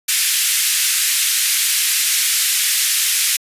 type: band-pass noise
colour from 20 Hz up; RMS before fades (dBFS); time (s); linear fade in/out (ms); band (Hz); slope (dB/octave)
white; -17; 0.08-3.37; 10; 1800 to 13000; 24
effects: resampled to 32000 Hz